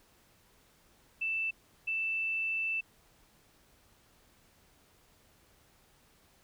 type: tone bursts at uneven times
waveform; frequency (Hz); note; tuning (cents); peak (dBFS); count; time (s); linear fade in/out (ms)
sine; 2653; E7; +10; -30; 2; 1.21-1.51 / 1.87-2.81; 10
effects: pink hiss -65 dBFS RMS until 6.43 s